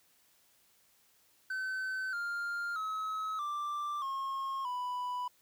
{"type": "tone with pitch steps", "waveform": "triangle", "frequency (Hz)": [1527, 1400.3, 1284, 1177.5, 1079.8, 990.1], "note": ["G6", "F6", "E6", "D6", "C#6", "B5"], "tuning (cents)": [-46, 4, -46, 4, -46, 4], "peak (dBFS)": -32, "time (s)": [1.5, 5.28], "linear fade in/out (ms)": 5, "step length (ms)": 630, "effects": ["white hiss -68 dBFS RMS until 5.41 s"]}